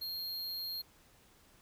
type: tone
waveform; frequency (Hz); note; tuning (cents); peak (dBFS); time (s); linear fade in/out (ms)
square; 4229; C8; +18; -38; 0.01-0.82; 10
effects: pink hiss -64 dBFS RMS until 1.61 s